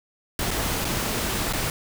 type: noise with dropouts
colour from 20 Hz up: pink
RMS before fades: -26 dBFS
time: 0.39-1.7 s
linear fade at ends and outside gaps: 1 ms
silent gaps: 0.507-0.512 / 0.846-0.851 / 1.527-1.534 s
effects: none